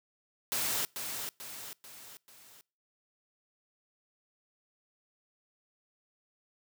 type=noise with echo; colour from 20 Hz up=white; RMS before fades=-32 dBFS; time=0.52-0.85 s; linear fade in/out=0 ms; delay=440 ms; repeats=4; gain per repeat=-6 dB; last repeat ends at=2.61 s; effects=noise-tail reverb RT60 0.4 s tail -26 dB re dry + high-pass 100 Hz 12 dB/octave